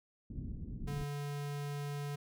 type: low-pass noise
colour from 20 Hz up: pink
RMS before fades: -42 dBFS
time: 0.3-1.04 s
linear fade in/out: 5 ms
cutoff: 260 Hz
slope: 24 dB/octave
type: tone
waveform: square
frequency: 144.1 Hz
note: D3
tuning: 33 cents flat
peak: -38 dBFS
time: 0.87-2.16 s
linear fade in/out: 10 ms
effects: none